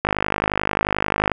click train, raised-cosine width 0.5 ms, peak -3 dBFS, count 66, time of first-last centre 0.05-1.317 s, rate 51.3 Hz, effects none

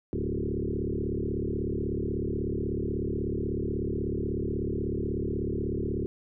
sine tone with frequency modulation, 227.1 Hz, A#3, 45 cents flat, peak -27 dBFS, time 0.13-6.06 s, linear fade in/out 0 ms, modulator 36.3 Hz, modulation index 5.2, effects none

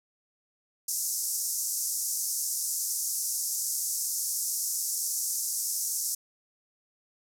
pink band-pass noise, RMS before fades -31 dBFS, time 0.88-6.15 s, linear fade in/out 5 ms, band 5500 to 14000 Hz, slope 48 dB/octave, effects none

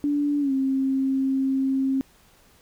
sine tone with pitch glide, 290 to 267.5 Hz, D4 to C4, -22 to +38 cents, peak -20 dBFS, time 0.04-2.01 s, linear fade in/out 0 ms, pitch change -140 cents, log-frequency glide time 0.4-0.52 s, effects pink hiss -57 dBFS RMS until 2.61 s

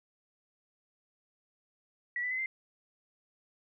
sine tone with pitch steps, 1940 / 1987.6 / 2036 / 2086 Hz, B6 / B6 / C7 / C7, -31 / +11 / -48 / -6 cents, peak -31 dBFS, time 2.16-2.46 s, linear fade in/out 2 ms, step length 75 ms, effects none

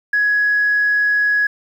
sine tone, 1674 Hz, G#6, 13 cents sharp, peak -12 dBFS, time 0.13-1.47 s, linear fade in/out 5 ms, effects tanh soft clip ceiling -8 dBFS + 8-bit

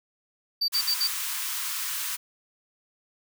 triangle tone bursts, 4628 Hz, D8, 26 cents flat, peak -21 dBFS, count 4, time 0.61-1.076 s, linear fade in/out 10 ms, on 73 ms, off 58 ms
white high-pass noise, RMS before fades -31 dBFS, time 0.72-2.17 s, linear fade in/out 20 ms, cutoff 920 Hz, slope 96 dB/octave
effects none

